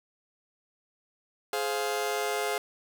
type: chord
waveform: sawtooth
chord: F minor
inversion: first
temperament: just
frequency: 419.1 / 523.8 / 698.5 Hz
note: Ab4 / C5 / F5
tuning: +16 / +2 / 0 cents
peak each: -27 / -31 / -29 dBFS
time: 1.53-2.58 s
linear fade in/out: 2 ms
effects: none